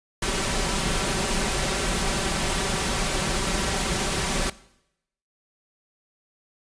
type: noise with comb filter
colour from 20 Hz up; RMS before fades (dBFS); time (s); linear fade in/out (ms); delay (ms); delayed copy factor
pink; -25; 0.22-4.5; 5; 5.2; +0.55
effects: noise-tail reverb RT60 0.8 s tail -19 dB re dry + resampled to 22050 Hz